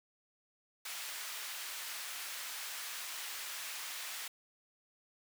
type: high-pass noise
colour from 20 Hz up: pink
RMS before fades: -43 dBFS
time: 0.85-4.28 s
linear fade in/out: 5 ms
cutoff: 1500 Hz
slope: 12 dB/octave
effects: none